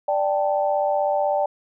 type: chord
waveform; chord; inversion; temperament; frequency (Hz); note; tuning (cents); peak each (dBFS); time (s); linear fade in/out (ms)
sine; D suspended fourth; none; equal with one note detuned; 589.4 / 784 / 880; D5 / G5 / A5; +6 / 0 / 0; -21 / -23 / -27; 0.08-1.46; 5
effects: none